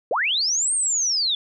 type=linear two-way sweep; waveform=sine; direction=up then down; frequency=394.1 to 8780 to 3412 Hz; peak=-19 dBFS; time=0.11-1.35 s; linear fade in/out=2 ms; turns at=0.74 s; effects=none